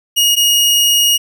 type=tone pair in turn; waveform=sawtooth; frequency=2874 / 2874 Hz; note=F7 / F7; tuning=+49 / +49 cents; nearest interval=unison; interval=0 cents; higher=neither; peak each=-6 dBFS; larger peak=neither; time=0.16-0.36 / 0.36-1.18 s; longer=second; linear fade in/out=20 ms; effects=none